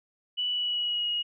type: tone with pitch glide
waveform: sine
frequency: 2960 to 2887 Hz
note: F#7 to F#7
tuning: 0 to -43 cents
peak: -26 dBFS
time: 0.37-1.23 s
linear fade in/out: 20 ms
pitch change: -43 cents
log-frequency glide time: 0.49-1.1 s
effects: none